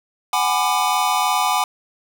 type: chord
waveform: square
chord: G# half-diminished seventh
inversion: third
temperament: just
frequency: 747.5 / 830.6 / 996.7 / 1196.1 Hz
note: F#5 / G#5 / B5 / D6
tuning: +17 / 0 / +16 / +31 cents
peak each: -23 dBFS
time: 0.33-1.64 s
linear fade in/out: 2 ms
effects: none